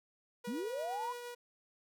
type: tone with tremolo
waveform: sawtooth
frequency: 483.7 Hz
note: B4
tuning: 36 cents flat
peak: -38 dBFS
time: 0.44-1.35 s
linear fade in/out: 10 ms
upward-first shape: triangle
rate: 8.7 Hz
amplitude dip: 30%
type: linear sweep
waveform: sine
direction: up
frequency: 186.2 to 1017 Hz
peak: -36 dBFS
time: 0.47-1.13 s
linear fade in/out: 10 ms
effects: none